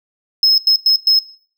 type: tone bursts at uneven times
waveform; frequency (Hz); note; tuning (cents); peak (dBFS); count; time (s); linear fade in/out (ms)
triangle; 5170; E8; -34; -6; 4; 0.43-0.58 / 0.67-0.76 / 0.86-0.96 / 1.07-1.19; 2
effects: noise-tail reverb RT60 0.5 s tail -22 dB re dry + tanh soft clip ceiling -2 dBFS